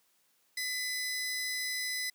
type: tone pair together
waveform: sawtooth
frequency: 2007 / 5054 Hz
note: B6 / D#8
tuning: +27 / +26 cents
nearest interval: octave + major third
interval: 1599 cents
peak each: -31 / -35 dBFS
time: 0.57-2.1 s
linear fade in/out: 5 ms
effects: white hiss -71 dBFS RMS until 2.14 s + high-pass 150 Hz 12 dB/octave